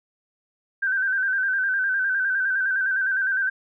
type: tone with vibrato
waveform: sine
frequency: 1555 Hz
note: G6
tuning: 14 cents flat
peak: -20 dBFS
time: 0.82-3.5 s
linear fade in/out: 10 ms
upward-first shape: square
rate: 9.8 Hz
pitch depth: 46 cents each way
effects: none